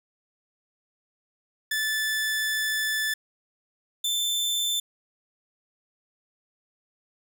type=tone pair in turn; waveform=sawtooth; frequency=1747 / 3543 Hz; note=A6 / A7; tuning=-13 / +11 cents; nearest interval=octave; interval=1224 cents; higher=second; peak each=-21 / -21 dBFS; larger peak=neither; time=1.71-3.14 / 4.04-4.8 s; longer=first; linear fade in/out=5 ms; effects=none